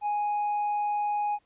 sine tone with hard clipping, 830 Hz, G#5, 1 cent flat, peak -26 dBFS, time 0.01-1.39 s, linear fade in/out 50 ms, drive 2 dB, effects pink hiss -69 dBFS RMS until 1.45 s + resampled to 8000 Hz

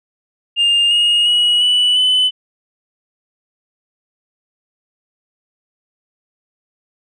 sine tone with pitch steps, 2811 / 2860 / 2910 / 2961 / 3013 Hz, F7 / F7 / F#7 / F#7 / F#7, +11 / +41 / -29 / +1 / +31 cents, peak -8 dBFS, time 0.56-2.31 s, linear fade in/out 50 ms, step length 350 ms, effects tanh soft clip ceiling -9 dBFS

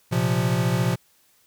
square chord, Bb suspended second, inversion none, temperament equal, 116.54 / 130.81 / 174.61 Hz, Bb2 / C3 / F3, 0 / 0 / 0 cents, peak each -25 dBFS, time 0.11-0.96 s, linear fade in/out 20 ms, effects white hiss -61 dBFS RMS until 1.46 s

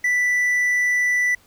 triangle tone, 1975.5 Hz, B6, in tune, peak -15 dBFS, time 0.04-1.35 s, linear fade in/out 5 ms, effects pink hiss -55 dBFS RMS until 1.46 s

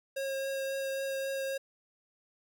square tone with vibrato, 541 Hz, C#5, 42 cents flat, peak -33 dBFS, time 0.16-1.58 s, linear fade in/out 10 ms, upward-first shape triangle, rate 3.7 Hz, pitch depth 11 cents each way, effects none

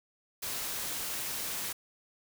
white noise, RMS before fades -36 dBFS, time 0.42-1.73 s, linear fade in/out 10 ms, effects none

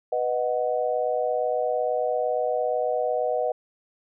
sine chord, B major, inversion none, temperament equal, 493.9 / 622.3 / 740 Hz, B4 / D#5 / F#5, 0 / 0 / 0 cents, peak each -26 / -26 / -28 dBFS, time 0.12-3.52 s, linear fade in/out 5 ms, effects none

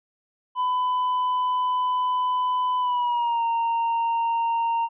triangle tone with pitch glide, 1002 to 924.2 Hz, B5 to A#5, +25 to -15 cents, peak -19 dBFS, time 0.55-4.89 s, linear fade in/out 50 ms, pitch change -140 cents, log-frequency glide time 2.79-3.43 s, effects resampled to 8000 Hz

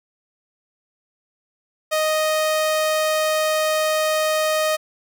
sawtooth tone, 622.3 Hz, D#5, in tune, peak -14 dBFS, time 1.91-4.77 s, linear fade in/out 20 ms, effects none

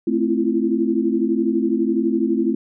sine chord, F major seventh, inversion first, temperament equal with one note detuned, 220 / 261.6 / 329.6 / 341.6 Hz, A3 / C4 / E4 / F4, 0 / 0 / 0 / -38 cents, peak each -22 dBFS, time 0.07-2.55 s, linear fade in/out 5 ms, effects none

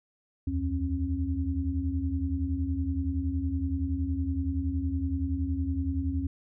sine tone cluster, 75.3 / 86 / 270.9 Hz, D2 / F2 / C#4, +44 / -26 / -40 cents, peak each -31 dBFS, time 0.47-6.27 s, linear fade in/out 5 ms, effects none

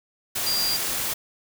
sine tone in noise, 4774 Hz, D8, 28 cents sharp, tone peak -23 dBFS, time 0.46-0.77 s, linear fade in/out 10 ms, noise white, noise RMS -27 dBFS, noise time 0.35-1.14 s, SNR +1 dB, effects none

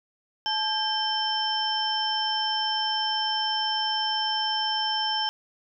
sine tone cluster, 866 / 1604 / 3096 / 5320 Hz, A5 / G6 / G7 / E8, -28 / +39 / -22 / +15 cents, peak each -28 / -35 / -28 / -30 dBFS, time 0.46-5.29 s, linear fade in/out 0 ms, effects none

